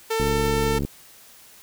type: tone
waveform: sawtooth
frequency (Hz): 447.2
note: A4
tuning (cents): +28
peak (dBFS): -18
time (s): 0.1-0.79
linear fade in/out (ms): 10
type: click train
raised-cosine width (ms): 3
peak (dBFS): -14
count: 47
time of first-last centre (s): 0.2-0.85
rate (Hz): 70.8
effects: white hiss -49 dBFS RMS until 1.62 s